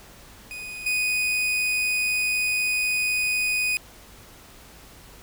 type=tone with level steps; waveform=40% pulse; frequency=2488 Hz; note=D#7; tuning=1 cent flat; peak=-33 / -21 dBFS; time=0.51-3.77 s; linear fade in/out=0 ms; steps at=0.86 s; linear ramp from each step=5 ms; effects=added 50 Hz sine -55 dBFS peak until 5.22 s + pink hiss -48 dBFS RMS until 5.22 s